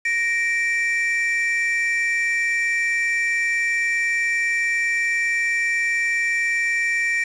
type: tone pair together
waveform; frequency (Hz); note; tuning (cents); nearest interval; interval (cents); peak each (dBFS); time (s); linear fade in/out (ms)
triangle; 1864.7 / 2337; A#6 / D7; 0 / -9; major third; 391; -20; 0.05-7.24; 5
effects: resampled to 24000 Hz + 7-bit